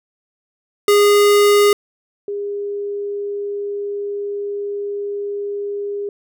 square / sine tone pair in turn, 410.4 / 406.2 Hz, G#4 / G#4, -21 / -38 cents, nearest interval unison, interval 17 cents, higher first, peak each -10 / -21 dBFS, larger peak first, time 0.88-1.73 / 2.28-6.09 s, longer second, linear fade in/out 2 ms, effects none

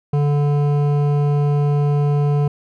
sine tone with hard clipping, 145.2 Hz, D3, 19 cents flat, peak -16 dBFS, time 0.13-2.48 s, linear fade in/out 5 ms, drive 12 dB, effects none

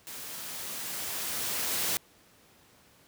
white noise with level ramp, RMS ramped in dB -42 to -29 dBFS, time 0.07-1.97 s, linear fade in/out 0 ms, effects pink hiss -60 dBFS RMS until 3.07 s + high-pass 80 Hz 12 dB/octave

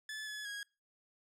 sawtooth tone with pitch steps, 1732 / 1706 / 1646 Hz, A6 / G#6 / G#6, -28 / +46 / -16 cents, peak -37 dBFS, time 0.09-0.63 s, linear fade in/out 2 ms, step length 180 ms, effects noise-tail reverb RT60 0.3 s tail -24 dB re dry + low-pass 10000 Hz 12 dB/octave

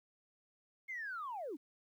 sine linear sweep, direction down, 2165 to 246.9 Hz, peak -39 dBFS, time 0.88-1.57 s, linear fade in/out 20 ms, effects tanh soft clip ceiling -35 dBFS + 12-bit

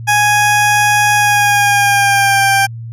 20% pulse tone with pitch glide, 831 to 788.4 Hz, G#5 to G5, +1 to +10 cents, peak -4 dBFS, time 0.07-2.67 s, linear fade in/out 20 ms, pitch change -91 cents, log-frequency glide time 1.14-2.45 s, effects added 115 Hz sine -24 dBFS peak until 2.92 s + resampled to 32000 Hz

